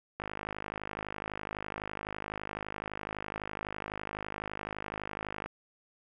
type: click train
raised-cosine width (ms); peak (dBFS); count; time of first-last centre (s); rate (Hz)
0.5; -21; 274; 0.2-5.46; 51.9
effects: none